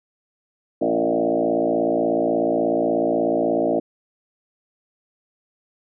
sine tone with frequency modulation, 466.2 Hz, A#4, in tune, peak -17 dBFS, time 0.81-3.8 s, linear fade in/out 10 ms, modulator 56.5 Hz, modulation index 3.9, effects none

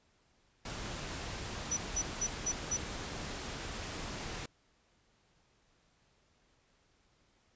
pink noise, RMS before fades -41 dBFS, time 0.65-4.46 s, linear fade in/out 5 ms
sine tone bursts, 5920 Hz, F#8, in tune, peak -30 dBFS, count 5, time 1.71-2.77 s, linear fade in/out 10 ms, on 60 ms, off 190 ms
effects pink hiss -71 dBFS RMS until 7.55 s + resampled to 16000 Hz

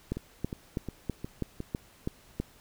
two click trains, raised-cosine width 3 ms, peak -22 / -17 dBFS, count 5 / 8, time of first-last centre 0.17-1.604 / 0.12-2.4 s, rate 2.79 / 3.07 Hz, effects pink hiss -58 dBFS RMS until 2.6 s

